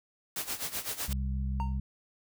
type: noise with tremolo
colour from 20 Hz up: white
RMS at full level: -33 dBFS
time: 0.36-1.13 s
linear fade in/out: 2 ms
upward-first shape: sine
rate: 7.9 Hz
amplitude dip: 80%
type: harmonic tone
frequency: 65.7 Hz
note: C2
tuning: 8 cents sharp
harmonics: 1 / 2 / 3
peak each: -30 / -38 / -39 dBFS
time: 1.08-1.8 s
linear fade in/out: 5 ms
type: tone with exponential decay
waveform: triangle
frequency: 922 Hz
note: A#5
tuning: 19 cents flat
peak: -28 dBFS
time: 1.6-1.79 s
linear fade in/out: 0 ms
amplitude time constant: 40 ms
effects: none